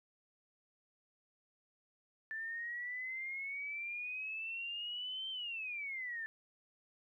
sine exponential two-way sweep, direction up then down, 1760 to 3136 to 1760 Hz, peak -39 dBFS, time 2.31-6.26 s, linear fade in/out 0 ms, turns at 5.3 s, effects 13-bit

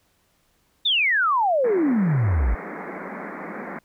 sine exponential sweep, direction down, 3729 to 50.8 Hz, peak -17 dBFS, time 0.85-2.55 s, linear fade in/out 10 ms
pink band-pass noise, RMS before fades -34 dBFS, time 1.64-3.79 s, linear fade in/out 5 ms, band 170 to 2200 Hz, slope 96 dB/octave
effects pink hiss -65 dBFS RMS until 3.84 s

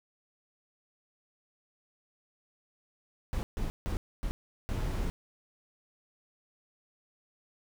brown noise bursts at uneven times, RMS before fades -32 dBFS, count 5, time 3.33-3.43 / 3.57-3.7 / 3.86-3.97 / 4.23-4.31 / 4.69-5.1 s, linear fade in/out 0 ms, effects none

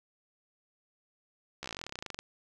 slowing click train, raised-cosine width 0.2 ms, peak -21 dBFS, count 22, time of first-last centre 1.63-2.19 s, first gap 14 ms, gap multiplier 1.06, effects none

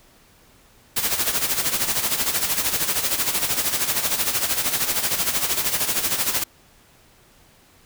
white noise with tremolo, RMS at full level -20 dBFS, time 0.96-6.44 s, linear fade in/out 10 ms, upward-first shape sine, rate 13 Hz, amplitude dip 65%, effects pink hiss -54 dBFS RMS until 7.85 s

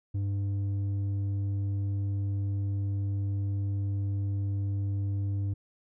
square tone with low-pass filter, 99.4 Hz, G2, 25 cents sharp, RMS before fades -30 dBFS, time 0.14-5.54 s, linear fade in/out 10 ms, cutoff 200 Hz, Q 1.6, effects none

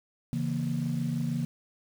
sine chord, A# diminished, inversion first, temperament equal with one note detuned, 138.59 / 164.81 / 234.8 Hz, C#3 / E3 / A#3, 0 / 0 / +13 cents, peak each -31 dBFS, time 0.33-1.45 s, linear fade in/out 0 ms, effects tanh soft clip ceiling -20 dBFS + 8-bit

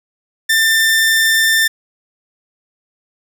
sawtooth tone, 1789 Hz, A6, 28 cents sharp, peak -7 dBFS, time 0.49-1.68 s, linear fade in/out 10 ms, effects none

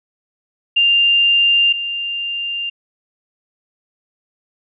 sine tone pair in turn, 2794 / 2794 Hz, F7 / F7, 0 / 0 cents, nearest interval unison, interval 0 cents, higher neither, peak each -10 / -20 dBFS, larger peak first, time 0.76-1.73 / 1.73-2.7 s, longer neither, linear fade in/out 10 ms, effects none

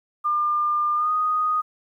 sine tone with pitch glide, 1200 to 1242.3 Hz, D6 to D#6, +37 to -3 cents, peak -19 dBFS, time 0.24-1.62 s, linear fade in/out 20 ms, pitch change +60 cents, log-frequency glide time 0.95-1.12 s, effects 10-bit

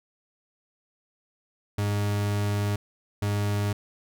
40% pulse tone bursts at uneven times, 102.6 Hz, G#2, 21 cents flat, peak -23 dBFS, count 2, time 1.78-2.76 / 3.22-3.73 s, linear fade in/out 5 ms, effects none

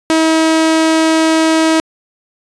sawtooth tone, 320.6 Hz, E4, 48 cents flat, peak -5 dBFS, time 0.1-1.8 s, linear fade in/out 0 ms, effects resampled to 22050 Hz

